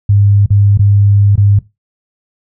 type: tone with dropouts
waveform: sine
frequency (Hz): 101.2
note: G#2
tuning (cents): -44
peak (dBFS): -5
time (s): 0.09-1.59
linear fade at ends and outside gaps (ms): 5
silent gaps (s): 0.461-0.504 / 0.775-0.792 / 1.357-1.377
effects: noise-tail reverb RT60 0.2 s tail -17 dB re dry